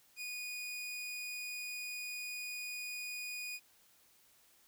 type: tone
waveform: sawtooth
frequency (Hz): 2465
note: D#7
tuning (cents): -17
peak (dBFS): -37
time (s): 0.16-3.6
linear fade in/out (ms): 50
effects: white hiss -67 dBFS RMS until 4.67 s